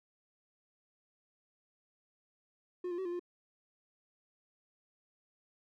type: tone with pitch steps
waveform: triangle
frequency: 359.2 / 347.8 / 378.8 / 347.9 / 352.8 Hz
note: F4 / F4 / F#4 / F4 / F4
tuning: +49 / -7 / +41 / -7 / +18 cents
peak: -33 dBFS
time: 2.84-3.195 s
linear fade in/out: 5 ms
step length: 71 ms
effects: none